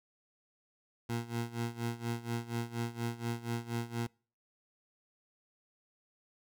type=tone with tremolo; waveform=20% pulse; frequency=117.5 Hz; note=A#2; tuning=14 cents sharp; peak=-27 dBFS; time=1.09-4.07 s; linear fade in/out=5 ms; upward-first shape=sine; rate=4.2 Hz; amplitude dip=85%; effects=noise-tail reverb RT60 0.4 s tail -26 dB re dry